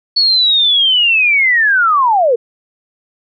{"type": "linear sweep", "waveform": "sine", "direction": "down", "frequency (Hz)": [4435, 440], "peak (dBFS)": -8, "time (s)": [0.16, 2.36], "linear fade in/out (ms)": 10, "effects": []}